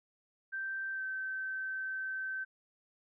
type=tone with pitch glide; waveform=sine; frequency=1564 to 1543.4 Hz; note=G6 to G6; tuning=-4 to -27 cents; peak=-35 dBFS; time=0.52-2.45 s; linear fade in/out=20 ms; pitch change=-23 cents; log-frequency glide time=0.93-1.02 s; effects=none